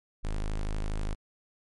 square tone, 26.16 Hz, G#0, 14 cents sharp, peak -29 dBFS, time 0.23-1.15 s, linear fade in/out 20 ms, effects MP3 48 kbps

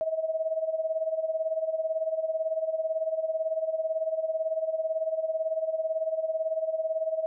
sine tone with tremolo, 640 Hz, D#5, 49 cents sharp, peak -23 dBFS, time 0.01-7.26 s, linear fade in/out 0 ms, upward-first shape sine, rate 18 Hz, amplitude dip 75%, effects none

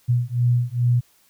sine beating tone pair, 120.4 / 122.8 Hz, B2 / B2, -44 / -9 cents, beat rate 2.4 Hz, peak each -20 dBFS, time 0.08-1.01 s, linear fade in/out 20 ms, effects white hiss -59 dBFS RMS until 1.29 s

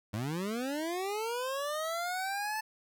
25% pulse linear sweep, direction up, 98 to 880 Hz, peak -29 dBFS, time 0.13-2.61 s, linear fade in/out 10 ms, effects none

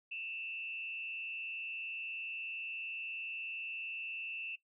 sine tone with frequency modulation, 2670 Hz, E7, 22 cents sharp, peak -39 dBFS, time 0.11-4.56 s, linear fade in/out 10 ms, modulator 143 Hz, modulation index 0.65, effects noise-tail reverb RT60 0.1 s tail -18 dB re dry

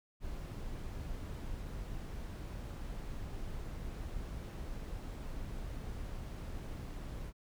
brown noise, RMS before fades -42 dBFS, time 0.2-7.33 s, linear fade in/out 50 ms, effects none

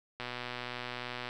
click train, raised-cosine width 0.3 ms, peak -22 dBFS, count 135, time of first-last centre 0.2-1.289 s, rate 123 Hz, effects none

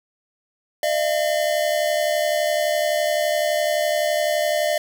square tone pair together, 607 / 678.8 Hz, D#5 / F5, -43 / -49 cents, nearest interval major second, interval 194 cents, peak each -21 / -24 dBFS, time 0.83-4.78 s, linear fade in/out 2 ms, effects none

